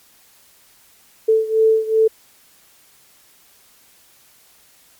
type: beating tone pair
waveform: sine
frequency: 441 / 443.6 Hz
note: A4 / A4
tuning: +4 / +14 cents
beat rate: 2.6 Hz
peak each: -14 / -17 dBFS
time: 1.28-2.08 s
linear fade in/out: 10 ms
effects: white hiss -52 dBFS RMS until 4.99 s + MP3 96 kbps